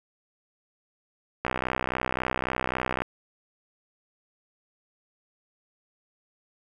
click train, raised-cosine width 0.5 ms, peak -11 dBFS, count 101, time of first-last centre 1.45-3.02 s, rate 63.7 Hz, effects 8-bit

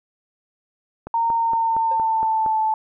click train, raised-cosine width 1 ms, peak -18 dBFS, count 7, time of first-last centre 1.07-2.462 s, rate 4.31 Hz
sine tone with pitch glide, 921 to 874.3 Hz, A#5 to A5, -21 to -11 cents, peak -17 dBFS, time 1.14-2.74 s, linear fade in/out 2 ms, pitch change -90 cents, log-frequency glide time 1.33-2.59 s
triangle tone with exponential decay, 533 Hz, C5, 32 cents sharp, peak -26 dBFS, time 1.91-2.03 s, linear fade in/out 5 ms, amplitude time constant 25 ms
effects none

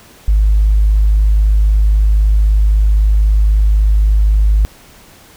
sine tone, 51.91 Hz, G#1, in tune, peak -6 dBFS, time 0.28-4.65 s, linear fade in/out 0 ms, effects tanh soft clip ceiling -3 dBFS + pink hiss -42 dBFS RMS until 5.36 s

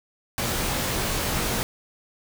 pink noise with comb filter, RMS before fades -26 dBFS, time 0.38-1.63 s, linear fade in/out 0 ms, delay 20 ms, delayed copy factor -0.65, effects none

